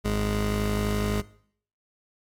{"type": "tone pair together", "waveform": "25% pulse", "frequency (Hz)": [51.92, 207.7], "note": ["G#1", "G#3"], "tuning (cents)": [0, 0], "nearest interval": "2 octaves", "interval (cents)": 2400, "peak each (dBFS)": -23, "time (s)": [0.04, 1.22], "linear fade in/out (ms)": 20, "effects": ["noise-tail reverb RT60 0.6 s tail -20 dB re dry", "AAC 64 kbps"]}